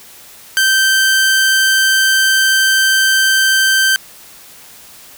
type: tone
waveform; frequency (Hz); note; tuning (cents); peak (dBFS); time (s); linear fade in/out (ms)
sawtooth; 1557; G6; -12; -6; 0.57-3.96; 0
effects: white hiss -39 dBFS RMS until 5.17 s